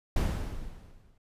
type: noise with exponential decay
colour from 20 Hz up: brown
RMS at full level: -22 dBFS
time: 0.16-1.18 s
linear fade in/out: 5 ms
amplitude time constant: 220 ms
effects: resampled to 32000 Hz